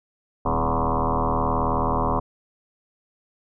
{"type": "tone with frequency modulation", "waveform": "sine", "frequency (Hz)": 494.1, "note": "B4", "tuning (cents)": 1, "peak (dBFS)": -19, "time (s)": [0.45, 2.2], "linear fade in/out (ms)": 10, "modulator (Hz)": 78.8, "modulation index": 8, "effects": []}